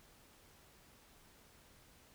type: silence
effects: pink hiss -64 dBFS RMS until 2.14 s